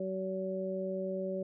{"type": "harmonic tone", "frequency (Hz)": 189.3, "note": "F#3", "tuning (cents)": 40, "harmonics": [1, 2, 3], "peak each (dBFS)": [-38, -38, -36], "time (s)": [0, 1.43], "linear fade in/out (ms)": 5, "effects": []}